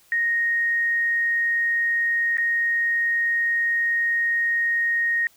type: tone with dropouts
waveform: sine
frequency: 1864.7 Hz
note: A#6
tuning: in tune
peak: -19 dBFS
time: 0.12-5.27 s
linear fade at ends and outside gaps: 1 ms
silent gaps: 2.371-2.382 s
effects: white hiss -57 dBFS RMS until 5.36 s